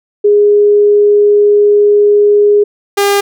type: tone pair in turn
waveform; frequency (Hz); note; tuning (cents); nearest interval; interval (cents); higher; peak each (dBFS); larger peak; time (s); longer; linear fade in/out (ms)
sine / sawtooth; 412.9 / 402.8; G#4 / G4; -10 / +47; unison; 43; first; -4; neither; 0.24-2.64 / 2.97-3.21; first; 10
effects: none